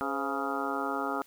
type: harmonic tone with a mistuned harmonic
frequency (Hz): 138.59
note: C#3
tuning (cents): 0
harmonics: 2 / 3 / 4 / 5 / 6 / 7 / 8 / 9 / 10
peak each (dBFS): -36 / -38 / -40 / -39 / -37 / -41 / -44 / -35 / -38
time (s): 0.01-1.22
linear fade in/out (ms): 0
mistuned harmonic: 4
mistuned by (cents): -92
effects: white hiss -59 dBFS RMS until 1.26 s